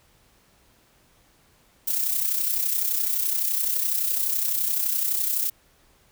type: noise with amplitude modulation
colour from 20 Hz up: violet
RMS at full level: -22 dBFS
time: 1.87-5.5 s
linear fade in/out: 10 ms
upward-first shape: sine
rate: 31.8 Hz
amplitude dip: 55%
effects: pink hiss -60 dBFS RMS until 6.11 s